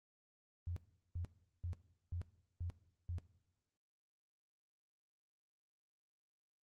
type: tone bursts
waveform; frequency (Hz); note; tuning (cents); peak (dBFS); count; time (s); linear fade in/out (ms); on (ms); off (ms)
sine; 87; F2; -6; -39; 6; 0.67-3.184; 0; 94; 390
effects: noise-tail reverb RT60 0.9 s tail -18 dB re dry + Opus 24 kbps